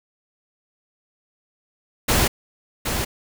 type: noise with echo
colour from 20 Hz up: pink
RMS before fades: -18 dBFS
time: 2.08-2.28 s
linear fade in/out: 10 ms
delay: 770 ms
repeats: 1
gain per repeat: -6 dB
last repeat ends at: 3.05 s
effects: none